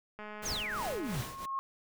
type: click train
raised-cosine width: 0.5 ms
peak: -30 dBFS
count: 205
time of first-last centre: 0.19-1.157 s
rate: 211 Hz
type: noise with tremolo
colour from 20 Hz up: pink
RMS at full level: -39 dBFS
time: 0.42-1.46 s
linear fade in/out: 10 ms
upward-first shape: triangle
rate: 2.9 Hz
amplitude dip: 85%
type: exponential sweep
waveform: sine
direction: down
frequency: 6860 to 110 Hz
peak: -34 dBFS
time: 0.45-1.22 s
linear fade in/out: 10 ms
type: tone with exponential growth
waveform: sine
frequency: 1082 Hz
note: C#6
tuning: 42 cents flat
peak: -30 dBFS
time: 0.85-1.59 s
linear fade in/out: 0 ms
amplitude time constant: 160 ms
effects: none